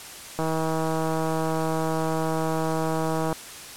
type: click train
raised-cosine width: 1 ms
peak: -13 dBFS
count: 471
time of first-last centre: 0.39-3.328 s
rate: 160 Hz
effects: white hiss -40 dBFS RMS until 3.76 s + low-pass 11000 Hz 12 dB/octave